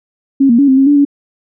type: tone with pitch steps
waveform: sine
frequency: 272.7 / 234.6 / 281.7 / 263.7 / 270.6 / 289.5 / 284.1 Hz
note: C#4 / A#3 / C#4 / C4 / C#4 / D4 / C#4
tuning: -28 / +11 / +28 / +14 / -42 / -25 / +43 cents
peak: -5 dBFS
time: 0.4-1.051 s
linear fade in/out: 10 ms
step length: 93 ms
effects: none